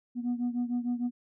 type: beating tone pair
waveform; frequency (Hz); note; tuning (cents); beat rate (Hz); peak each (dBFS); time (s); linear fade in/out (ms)
sine; 241.1 / 247.7; B3 / B3; -41 / +5; 6.6; -28 / -31; 0.15-1.11; 50
effects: tanh soft clip ceiling -25 dBFS